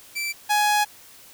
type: tone pair in turn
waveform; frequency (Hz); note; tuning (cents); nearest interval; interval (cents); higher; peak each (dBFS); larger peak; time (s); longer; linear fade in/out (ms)
sawtooth; 2333 / 835.6; D7 / G#5; -12 / +10; octave + tritone; 1778; first; -22 / -14; second; 0.15-0.33 / 0.49-0.85; second; 20
effects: white hiss -48 dBFS RMS until 1.33 s